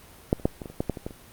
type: clicks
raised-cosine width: 2 ms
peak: -6 / -28 / -7 / -21 / -22 / -27 / -12 / -11 / -22 / -18 / -28 dBFS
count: 11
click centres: 0.329 / 0.398 / 0.455 / 0.618 / 0.658 / 0.7 / 0.805 / 0.897 / 0.972 / 1.065 / 1.108 s
effects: pink hiss -50 dBFS RMS until 1.32 s + Opus 32 kbps